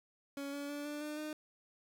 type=tone with pitch steps; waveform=30% pulse; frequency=280 / 284.9 / 289.9 / 294.9 / 300.1 / 305.3 Hz; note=C#4 / C#4 / D4 / D4 / D4 / D#4; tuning=+18 / +48 / -22 / +7 / +38 / -33 cents; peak=-37 dBFS; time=0.37-1.33 s; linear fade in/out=2 ms; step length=160 ms; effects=none